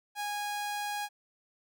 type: tone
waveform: sawtooth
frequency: 825 Hz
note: G#5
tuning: 12 cents flat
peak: -29 dBFS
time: 0.15-1.09 s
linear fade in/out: 50 ms
effects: none